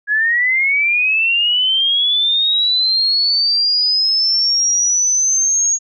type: linear sweep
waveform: sine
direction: up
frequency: 1661.2 to 6645 Hz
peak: -12 dBFS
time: 0.07-5.79 s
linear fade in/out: 50 ms
effects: none